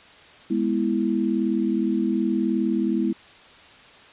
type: chord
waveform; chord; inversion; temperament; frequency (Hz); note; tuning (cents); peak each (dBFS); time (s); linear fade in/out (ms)
sine; E major; first; equal; 207.7 / 246.9 / 329.6; G#3 / B3 / E4; 0 / 0 / 0; -24 / -25 / -24; 0.5-3.13; 10
effects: white hiss -48 dBFS RMS until 4.12 s + resampled to 8000 Hz

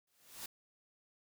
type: noise with exponential growth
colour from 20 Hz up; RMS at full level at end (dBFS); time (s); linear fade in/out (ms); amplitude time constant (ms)
white; -42; 0.07-0.46; 5; 83
effects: none

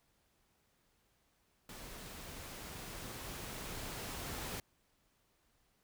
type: noise with level ramp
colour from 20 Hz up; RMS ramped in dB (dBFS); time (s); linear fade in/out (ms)
pink; -50 to -42; 1.69-4.6; 2
effects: pink hiss -75 dBFS RMS until 5.83 s

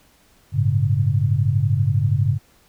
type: tone cluster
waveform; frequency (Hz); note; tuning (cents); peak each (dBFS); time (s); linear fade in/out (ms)
sine; 98.8 / 111.2 / 139.9; G2 / A2 / C#3; +14 / +19 / +16; -20; 0.52-2.39; 50
effects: pink hiss -56 dBFS RMS until 2.68 s

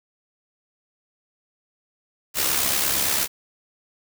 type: noise with amplitude modulation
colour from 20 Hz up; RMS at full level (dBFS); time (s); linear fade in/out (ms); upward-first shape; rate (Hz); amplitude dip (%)
white; -20; 2.34-3.28; 50; sine; 68.9; 50
effects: none

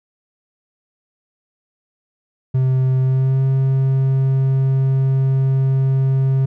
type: tone with pitch glide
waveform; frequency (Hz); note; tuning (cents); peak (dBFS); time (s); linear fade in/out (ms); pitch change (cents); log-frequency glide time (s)
triangle; 130.3 to 133.73; C3 to C3; -7 to +38; -11; 2.54-6.46; 10; +45; 3.01-3.43
effects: none

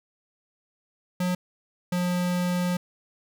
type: tone pair in turn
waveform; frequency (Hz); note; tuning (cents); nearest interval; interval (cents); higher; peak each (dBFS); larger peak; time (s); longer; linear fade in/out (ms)
square; 180.4 / 178.43; F#3 / F3; -44 / +37; unison; 19; first; -24 / -24; neither; 1.2-1.35 / 1.92-2.77; second; 5
effects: none

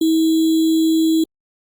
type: tone with sample-and-hold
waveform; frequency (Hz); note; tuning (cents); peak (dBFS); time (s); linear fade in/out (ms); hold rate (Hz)
sine; 321.7; E4; -42; -12; 0.01-1.24; 5; 3675
effects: Opus 24 kbps

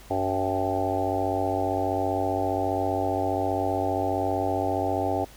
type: harmonic tone with a mistuned harmonic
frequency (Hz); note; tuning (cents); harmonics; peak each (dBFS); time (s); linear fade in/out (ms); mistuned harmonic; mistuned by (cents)
95.1; F#2; +48; 1 / 3 / 4 / 5 / 6 / 7 / 8 / 9; -33 / -31 / -32 / -34 / -33 / -30 / -29 / -35; 0.1-5.25; 10; 8; +31
effects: added 50 Hz sine -50 dBFS peak until 5.36 s + pink hiss -50 dBFS RMS until 5.36 s

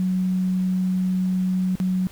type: tone with dropouts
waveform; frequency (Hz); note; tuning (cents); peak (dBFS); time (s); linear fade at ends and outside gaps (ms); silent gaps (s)
sine; 185; F#3; 0; -19; 0-2.07; 0; 1.754-1.801
effects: pink hiss -47 dBFS RMS until 2.11 s

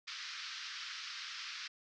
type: band-pass noise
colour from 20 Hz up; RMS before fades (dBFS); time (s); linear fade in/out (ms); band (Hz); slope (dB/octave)
white; -45; 0.07-1.68; 10; 1200 to 5500; 48
effects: none

